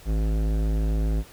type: tone with hard clipping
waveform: sine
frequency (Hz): 53.5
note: A1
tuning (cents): -48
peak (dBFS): -23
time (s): 0.05-1.24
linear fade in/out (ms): 50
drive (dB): 16
effects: pink hiss -49 dBFS RMS until 1.32 s